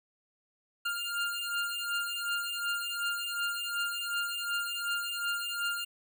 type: beating tone pair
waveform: 25% pulse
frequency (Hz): 1400 / 1402.7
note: F6 / F6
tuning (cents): +4 / +7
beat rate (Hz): 2.7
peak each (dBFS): -31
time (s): 0.85-5.85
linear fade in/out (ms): 10
effects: none